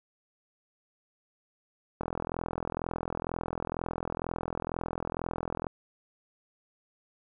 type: click train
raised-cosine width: 1 ms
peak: -18 dBFS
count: 155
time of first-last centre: 2.01-5.668 s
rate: 42.1 Hz
effects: none